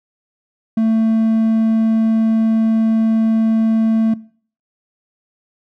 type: tone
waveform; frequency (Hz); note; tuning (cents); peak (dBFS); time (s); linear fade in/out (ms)
triangle; 222.9; A3; +23; -10; 0.77-4.14; 5
effects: noise-tail reverb RT60 0.5 s tail -21 dB re dry